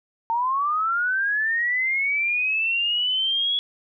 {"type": "linear sweep", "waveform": "sine", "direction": "up", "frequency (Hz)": [899, 3377], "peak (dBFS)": -20, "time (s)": [0.3, 3.59], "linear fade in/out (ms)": 0, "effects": []}